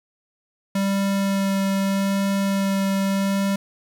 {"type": "tone with vibrato", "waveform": "square", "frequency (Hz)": 196, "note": "G3", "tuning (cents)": 0, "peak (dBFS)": -20, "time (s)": [0.75, 3.56], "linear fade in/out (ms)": 5, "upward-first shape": "sine", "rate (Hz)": 0.81, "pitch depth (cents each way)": 9, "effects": ["8-bit"]}